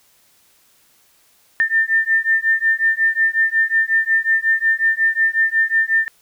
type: beating tone pair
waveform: sine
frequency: 1795 / 1800.5 Hz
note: A6 / A6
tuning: +34 / +39 cents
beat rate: 5.5 Hz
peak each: -17 dBFS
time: 1.6-6.08 s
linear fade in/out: 0 ms
effects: white hiss -56 dBFS RMS until 6.21 s